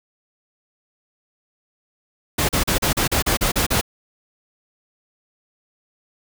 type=noise bursts; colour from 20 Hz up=pink; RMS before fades=-19 dBFS; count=10; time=2.38-3.813 s; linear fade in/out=10 ms; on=110 ms; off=37 ms; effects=none